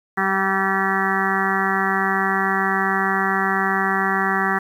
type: harmonic tone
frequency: 192.9 Hz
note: G3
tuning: 28 cents flat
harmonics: 1 / 2 / 4 / 5 / 6 / 7 / 8 / 9 / 10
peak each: -26 / -27 / -25 / -30 / -25 / -27 / -28 / -25 / -26 dBFS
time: 0.17-4.59 s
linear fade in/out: 10 ms
effects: 8-bit